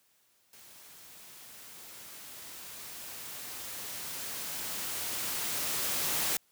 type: noise with level ramp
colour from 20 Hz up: white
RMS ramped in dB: -54 to -30 dBFS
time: 0.53-6.37 s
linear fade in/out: 2 ms
effects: white hiss -69 dBFS RMS until 6.51 s + high-pass 60 Hz 12 dB/octave